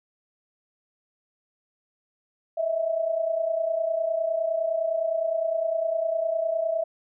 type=tone pair together; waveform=sine; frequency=629.5 / 659.3 Hz; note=D#5 / E5; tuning=+20 / 0 cents; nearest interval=minor second; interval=80 cents; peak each=-29 / -24 dBFS; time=2.57-6.84 s; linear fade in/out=10 ms; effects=none